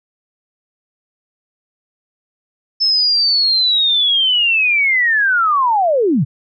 sine linear sweep, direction down, 5274 to 108.8 Hz, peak -11 dBFS, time 2.8-6.25 s, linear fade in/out 20 ms, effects none

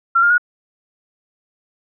sine tone with pitch steps, 1366 / 1406.8 / 1448.9 Hz, F6 / F6 / F#6, -39 / +12 / -37 cents, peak -10 dBFS, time 0.15-0.381 s, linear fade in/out 10 ms, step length 77 ms, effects none

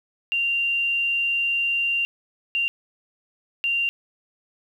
sine tone bursts at uneven times, 2775 Hz, F7, 12 cents flat, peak -20 dBFS, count 3, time 0.32-2.05 / 2.55-2.68 / 3.64-3.89 s, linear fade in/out 0 ms, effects 9-bit

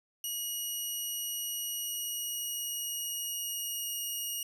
10% pulse tone with pitch glide, 2900 to 2873 Hz, F#7 to F7, -35 to +48 cents, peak -26 dBFS, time 0.24-4.43 s, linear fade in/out 2 ms, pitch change -17 cents, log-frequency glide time 1.82-3.93 s, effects none

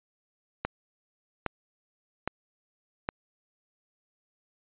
click train, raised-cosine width 0.5 ms, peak -13 dBFS, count 4, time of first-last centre 0.65-3.089 s, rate 1.23 Hz, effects resampled to 8000 Hz

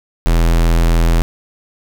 square tone, 41.76 Hz, E1, 23 cents sharp, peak -10 dBFS, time 0.26-1.22 s, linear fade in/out 0 ms, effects none

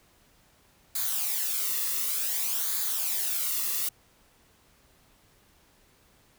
blue noise with flanger, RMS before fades -29 dBFS, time 0.95-3.89 s, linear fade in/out 5 ms, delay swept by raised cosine 0.35 to 1.31 ms, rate 0.55 Hz, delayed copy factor -0.6, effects pink hiss -62 dBFS RMS until 6.38 s

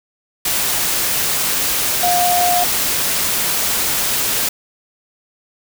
sine tone in noise, 711 Hz, F5, 31 cents sharp, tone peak -14 dBFS, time 2.03-2.64 s, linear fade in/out 5 ms, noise white, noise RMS -18 dBFS, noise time 0.45-4.49 s, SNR +1 dB, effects none

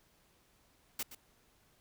white noise with echo, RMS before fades -37 dBFS, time 0.99-1.03 s, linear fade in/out 5 ms, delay 120 ms, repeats 1, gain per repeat -13 dB, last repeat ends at 1.15 s, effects pink hiss -69 dBFS RMS until 1.8 s

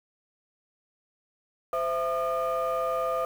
sine tone cluster, 516 / 664 / 1216 Hz, C5 / E5 / D#6, -24 / +12 / -40 cents, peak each -28 dBFS, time 1.73-3.25 s, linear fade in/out 2 ms, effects tanh soft clip ceiling -21 dBFS + 8-bit

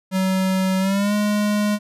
square tone with pitch glide, 188.7 to 208.2 Hz, F#3 to G#3, +34 to +5 cents, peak -18 dBFS, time 0.11-1.79 s, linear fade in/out 50 ms, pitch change +171 cents, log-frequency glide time 0.79-1.14 s, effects resampled to 32000 Hz

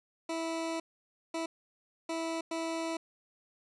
20% pulse tone bursts at uneven times, 327.8 Hz, E4, 10 cents flat, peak -28 dBFS, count 4, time 0.29-0.8 / 1.34-1.46 / 2.09-2.41 / 2.51-2.97 s, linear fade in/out 5 ms, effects resampled to 22050 Hz

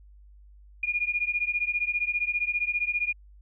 sine beating tone pair, 2425 / 2440 Hz, D#7 / D#7, -45 / -34 cents, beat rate 15 Hz, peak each -28 dBFS, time 0.83-3.13 s, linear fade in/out 5 ms, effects added 50 Hz sine -49 dBFS peak until 3.41 s

